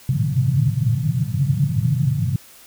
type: band-pass noise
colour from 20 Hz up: white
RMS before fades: -19 dBFS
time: 0.09-2.36 s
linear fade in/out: 2 ms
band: 110 to 150 Hz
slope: 48 dB/octave
effects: white hiss -46 dBFS RMS until 2.66 s